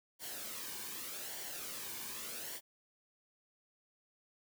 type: noise with flanger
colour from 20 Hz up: white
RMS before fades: -44 dBFS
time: 0.19-2.61 s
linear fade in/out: 50 ms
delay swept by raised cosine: 0.78 to 1.54 ms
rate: 0.84 Hz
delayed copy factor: -0.55
effects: none